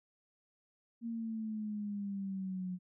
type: exponential sweep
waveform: sine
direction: down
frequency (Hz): 233.4 to 180.3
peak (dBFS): -36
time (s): 1.01-2.79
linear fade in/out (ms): 50
effects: none